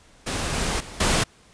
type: noise with level steps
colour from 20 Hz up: pink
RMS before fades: -27 / -25 / -39 / -20 dBFS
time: 0.26-1.24 s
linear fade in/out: 10 ms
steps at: 0.53 / 0.8 / 1 s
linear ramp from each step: 5 ms
effects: pink hiss -54 dBFS RMS until 1.53 s + resampled to 22050 Hz